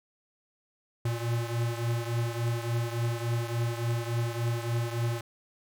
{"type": "beating tone pair", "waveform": "square", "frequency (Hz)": [116.54, 120.04], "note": ["A#2", "B2"], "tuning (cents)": [0, -49], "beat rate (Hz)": 3.5, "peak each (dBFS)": [-30, -34], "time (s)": [1.05, 5.21], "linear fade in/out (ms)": 5, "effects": []}